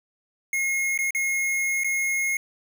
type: tone with dropouts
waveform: square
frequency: 2156 Hz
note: C#7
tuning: 49 cents flat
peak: -23 dBFS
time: 0.53-2.37 s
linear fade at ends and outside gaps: 2 ms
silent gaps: 0.977-0.988 / 1.107-1.148 / 1.836-1.844 s
effects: none